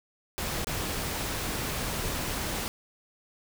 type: noise with dropouts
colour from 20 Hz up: pink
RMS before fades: -32 dBFS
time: 0.38-2.68 s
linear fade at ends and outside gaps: 0 ms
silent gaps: 0.645-0.67 s
effects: none